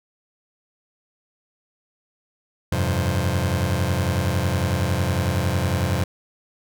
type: chord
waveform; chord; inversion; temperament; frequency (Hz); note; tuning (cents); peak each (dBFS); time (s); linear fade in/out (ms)
sawtooth; F suspended second; none; just; 87.31 / 98.22 / 130.96; F2 / G2 / C3; 0 / +4 / +2; -19 / -20 / -21; 2.72-6.04; 5
effects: none